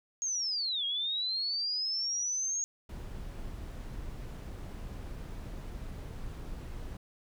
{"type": "linear two-way sweep", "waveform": "sine", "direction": "down then up", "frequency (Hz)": [6610, 3242, 6610], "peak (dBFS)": -30, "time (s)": [0.22, 2.64], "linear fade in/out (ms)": 0, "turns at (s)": 0.85}
{"type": "noise", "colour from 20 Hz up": "brown", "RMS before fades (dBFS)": -41, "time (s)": [2.89, 6.97], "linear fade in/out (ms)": 5}
{"effects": []}